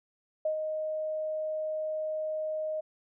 sine tone with ADSR envelope, 622.3 Hz, D#5, in tune, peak -25 dBFS, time 0.45-2.81 s, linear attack 5 ms, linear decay 100 ms, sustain -5 dB, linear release 13 ms, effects none

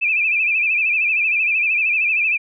sine tone with vibrato, 2500 Hz, D#7, 8 cents sharp, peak -15 dBFS, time 0.01-2.38 s, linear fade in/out 20 ms, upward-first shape sine, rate 13 Hz, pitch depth 99 cents each way, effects none

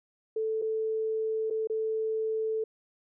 sine tone with dropouts, 440 Hz, A4, in tune, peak -27 dBFS, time 0.36-2.64 s, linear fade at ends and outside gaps 5 ms, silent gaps 0.617-0.621 / 1.501-1.507 / 1.673-1.698 s, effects none

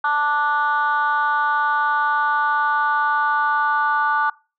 sine chord, D major, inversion second, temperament just, 881 / 1174.7 / 1468.3 Hz, A5 / D6 / F#6, +2 / 0 / -14 cents, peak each -20 dBFS, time 0.04-4.3 s, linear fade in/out 5 ms, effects noise-tail reverb RT60 0.3 s tail -22 dB re dry + tanh soft clip ceiling -10 dBFS

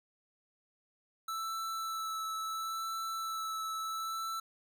square tone with vibrato, 1318.5 Hz, E6, in tune, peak -36 dBFS, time 1.28-4.4 s, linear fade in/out 5 ms, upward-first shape sine, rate 0.73 Hz, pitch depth 13 cents each way, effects none

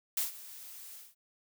blue noise with ADSR envelope, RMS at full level -30 dBFS, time 0.17-1.15 s, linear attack 4 ms, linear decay 140 ms, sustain -18 dB, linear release 190 ms, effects none

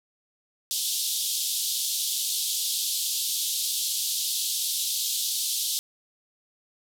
pink band-pass noise, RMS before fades -28 dBFS, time 0.71-5.79 s, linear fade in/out 0 ms, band 3300 to 15000 Hz, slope 48 dB/octave, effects none

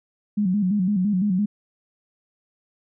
sine tone with vibrato, 195 Hz, G3, 9 cents flat, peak -18 dBFS, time 0.37-1.46 s, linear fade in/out 10 ms, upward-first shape square, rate 5.9 Hz, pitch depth 110 cents each way, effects none

